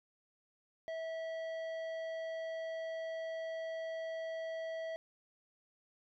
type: tone with tanh clipping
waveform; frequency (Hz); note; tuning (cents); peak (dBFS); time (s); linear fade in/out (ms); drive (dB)
triangle; 650; E5; -24; -40; 0.88-4.96; 0; 15
effects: none